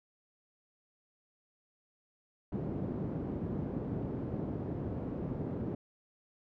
pink band-pass noise, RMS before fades -37 dBFS, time 2.52-5.75 s, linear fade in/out 5 ms, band 110 to 360 Hz, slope 12 dB/octave, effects none

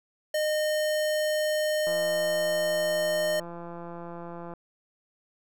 square tone, 612 Hz, D#5, 29 cents flat, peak -25 dBFS, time 0.34-3.4 s, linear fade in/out 5 ms
click train, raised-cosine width 1 ms, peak -27 dBFS, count 457, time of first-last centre 1.87-4.537 s, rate 171 Hz
effects none

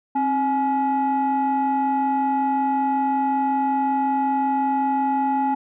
sine tone pair together, 266.2 / 844 Hz, C4 / G#5, +30 / +28 cents, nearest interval octave + minor sixth, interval 1998 cents, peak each -21 / -18 dBFS, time 0.15-5.55 s, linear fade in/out 10 ms, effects tanh soft clip ceiling -15 dBFS

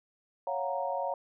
sine chord, Gb major seventh, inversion second, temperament equal, 554.4 / 698.5 / 740 / 932.3 Hz, Db5 / F5 / Gb5 / Bb5, 0 / 0 / 0 / 0 cents, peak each -34 / -36 / -37 / -35 dBFS, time 0.47-1.14 s, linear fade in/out 2 ms, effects none

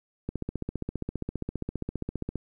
click train, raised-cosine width 3 ms, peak -18 dBFS, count 32, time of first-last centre 0.29-2.357 s, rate 15 Hz, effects 10-bit

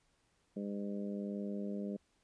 harmonic tone, 101.4 Hz, G#2, 41 cents flat, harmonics 2 / 3 / 4 / 5 / 6, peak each -38 / -47 / -46 / -48 / -50 dBFS, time 0.56-1.97 s, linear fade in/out 10 ms, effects pink hiss -75 dBFS RMS until 2.23 s + resampled to 22050 Hz

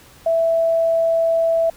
sine tone, 660 Hz, E5, 2 cents sharp, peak -14 dBFS, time 0.26-1.7 s, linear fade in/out 5 ms, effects pink hiss -47 dBFS RMS until 1.76 s

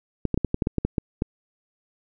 clicks, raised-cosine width 3 ms, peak -9 dBFS, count 11, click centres 0.253 / 0.343 / 0.376 / 0.447 / 0.544 / 0.622 / 0.671 / 0.783 / 0.85 / 0.982 / 1.221 s, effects none

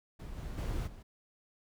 brown noise with level steps, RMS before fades -44 / -41 / -35 / -49 dBFS, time 0.19-1.03 s, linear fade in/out 10 ms, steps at 0.36 / 0.57 / 0.86 s, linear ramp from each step 20 ms, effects none

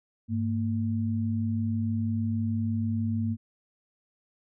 sine tone pair together, 101.7 / 228 Hz, G#2 / A#3, -36 / -38 cents, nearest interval octave + major second, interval 1398 cents, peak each -28 dBFS, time 0.28-3.37 s, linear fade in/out 50 ms, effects none

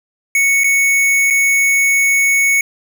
square tone with dropouts, 2217 Hz, C#7, in tune, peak -11 dBFS, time 0.35-2.61 s, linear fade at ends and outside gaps 2 ms, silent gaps 0.636-0.642 / 1.302-1.306 s, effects 7-bit

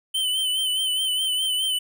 square tone with vibrato, 3053 Hz, G7, 46 cents flat, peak -22 dBFS, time 0.14-1.79 s, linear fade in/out 10 ms, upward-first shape sine, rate 4.8 Hz, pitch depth 47 cents each way, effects none

